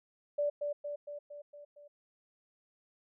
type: tone with echo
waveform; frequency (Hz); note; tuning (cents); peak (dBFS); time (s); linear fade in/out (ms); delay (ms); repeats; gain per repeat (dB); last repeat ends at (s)
sine; 583; D5; -13; -28; 0.38-0.5; 10; 230; 6; -4; 1.88
effects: none